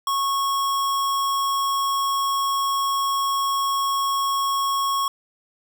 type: tone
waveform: square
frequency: 1100 Hz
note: C#6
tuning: 14 cents flat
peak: -21 dBFS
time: 0.07-5.08 s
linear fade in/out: 2 ms
effects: none